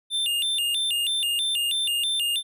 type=tone with vibrato; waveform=square; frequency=3175 Hz; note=G7; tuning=21 cents sharp; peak=-23 dBFS; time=0.1-2.43 s; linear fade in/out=50 ms; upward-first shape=square; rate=3.1 Hz; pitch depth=200 cents each way; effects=none